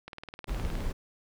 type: click train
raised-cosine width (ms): 0.3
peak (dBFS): -25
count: 15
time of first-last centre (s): 0.08-0.805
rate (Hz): 19.3
type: noise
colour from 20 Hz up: brown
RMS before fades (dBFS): -32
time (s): 0.47-0.93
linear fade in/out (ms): 20
effects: none